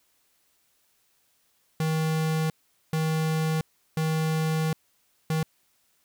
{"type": "tone bursts at uneven times", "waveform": "square", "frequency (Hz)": 158.4, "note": "D#3", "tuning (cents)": 31, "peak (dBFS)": -24, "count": 4, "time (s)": [[1.8, 2.5], [2.93, 3.61], [3.97, 4.73], [5.3, 5.43]], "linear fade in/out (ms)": 2, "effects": ["white hiss -68 dBFS RMS until 6.04 s"]}